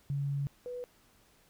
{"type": "tone pair in turn", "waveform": "sine", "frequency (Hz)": [140.7, 492.8], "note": ["C#3", "B4"], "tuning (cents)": [26, -4], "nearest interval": "octave + minor seventh", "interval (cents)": 2170, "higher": "second", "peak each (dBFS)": [-30, -37], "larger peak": "first", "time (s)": [[0.1, 0.47], [0.66, 0.84]], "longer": "first", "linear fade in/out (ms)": 0, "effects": ["pink hiss -65 dBFS RMS until 1.49 s"]}